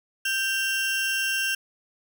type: tone pair together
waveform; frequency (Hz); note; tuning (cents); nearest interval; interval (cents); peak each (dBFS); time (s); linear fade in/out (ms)
35% pulse; 1568 / 2749; G6 / F7; 0 / -28; minor seventh; 972; -25; 0.25-1.55; 5
effects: none